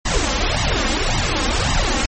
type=noise with flanger; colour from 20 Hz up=pink; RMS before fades=-18 dBFS; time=0.05-2.06 s; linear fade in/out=10 ms; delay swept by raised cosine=1 to 3.8 ms; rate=1.8 Hz; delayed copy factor=+0.95; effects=low-pass 12000 Hz 12 dB/octave + MP3 32 kbps

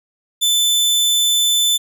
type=tone; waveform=sawtooth; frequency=3520 Hz; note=A7; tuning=in tune; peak=-10 dBFS; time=0.41-1.78 s; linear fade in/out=20 ms; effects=none

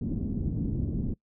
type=low-pass noise; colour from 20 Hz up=white; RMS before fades=-30 dBFS; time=0.01-1.14 s; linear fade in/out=5 ms; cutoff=250 Hz; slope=24 dB/octave; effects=noise-tail reverb RT60 0.1 s tail -23 dB re dry

